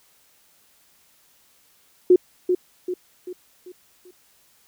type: tone with echo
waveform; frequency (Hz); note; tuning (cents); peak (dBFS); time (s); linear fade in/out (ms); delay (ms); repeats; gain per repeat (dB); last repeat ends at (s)
sine; 362.2; F#4; -37; -9; 2.1-2.16; 5; 390; 5; -7; 4.11
effects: white hiss -59 dBFS RMS until 4.67 s